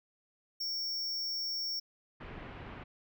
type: tone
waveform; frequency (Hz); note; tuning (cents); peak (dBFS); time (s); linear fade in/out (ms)
square; 5480; F8; -34; -34; 0.6-1.8; 10
type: low-pass noise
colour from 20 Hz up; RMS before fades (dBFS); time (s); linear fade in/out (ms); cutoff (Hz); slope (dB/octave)
pink; -46; 2.2-2.84; 10; 2700; 24
effects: none